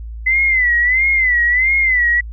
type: tone with vibrato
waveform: sine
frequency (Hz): 2021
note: B6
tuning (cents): +39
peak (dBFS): -11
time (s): 0.26-2.21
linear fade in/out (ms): 10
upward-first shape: sine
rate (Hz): 1.5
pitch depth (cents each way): 110
effects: added 56 Hz sine -26 dBFS peak until 2.32 s